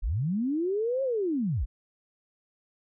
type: linear two-way sweep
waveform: sine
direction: up then down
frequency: 32.7 to 548 to 32.7 Hz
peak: -25 dBFS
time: 0.02-1.66 s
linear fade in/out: 20 ms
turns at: 1.03 s
effects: none